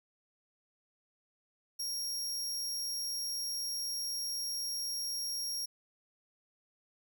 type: tone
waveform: sawtooth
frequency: 5588 Hz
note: F8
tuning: in tune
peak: -32 dBFS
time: 1.79-5.66 s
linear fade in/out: 10 ms
effects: none